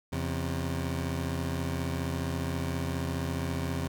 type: tone pair together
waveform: 20% pulse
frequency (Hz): 84.3 / 133.82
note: E2 / C3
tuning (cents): +39 / +39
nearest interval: minor sixth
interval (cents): 800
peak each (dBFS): -27 / -29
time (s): 0.12-3.88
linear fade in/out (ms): 10
effects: none